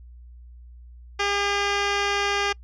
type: tone with low-pass filter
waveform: 10% pulse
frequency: 403.8 Hz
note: G#4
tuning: 49 cents flat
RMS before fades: -24 dBFS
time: 1.19-2.53 s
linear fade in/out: 10 ms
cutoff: 4200 Hz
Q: 3.1
effects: noise-tail reverb RT60 0.1 s tail -26 dB re dry + added 60 Hz sine -42 dBFS peak until 2.63 s